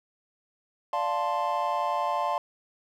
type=chord; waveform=triangle; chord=D minor seventh; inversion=none; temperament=equal; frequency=587.3 / 698.5 / 880 / 1046.5 Hz; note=D5 / F5 / A5 / C6; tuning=0 / 0 / 0 / 0 cents; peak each=-31 / -29 / -28 / -28 dBFS; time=0.93-2.38 s; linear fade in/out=2 ms; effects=none